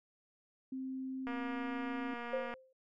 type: tone with pitch glide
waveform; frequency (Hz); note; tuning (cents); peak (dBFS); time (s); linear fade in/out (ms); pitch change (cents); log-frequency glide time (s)
sine; 262.4 to 265; C4 to C4; +5 to +22; -38; 0.72-2.14; 5; +17; 1.08-1.79
type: click train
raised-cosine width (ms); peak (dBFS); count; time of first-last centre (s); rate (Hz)
0.5; -29; 303; 1.27-2.539; 238
type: tone with exponential decay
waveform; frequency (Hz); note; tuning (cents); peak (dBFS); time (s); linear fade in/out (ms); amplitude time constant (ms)
sine; 522; C5; -4; -30; 2.33-2.73; 5; 86
effects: none